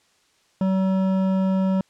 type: tone with hard clipping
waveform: sine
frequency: 190 Hz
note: F#3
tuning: 46 cents sharp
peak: -20 dBFS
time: 0.61-1.81 s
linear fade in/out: 2 ms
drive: 11 dB
effects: white hiss -62 dBFS RMS until 1.89 s + low-pass 7000 Hz 12 dB/octave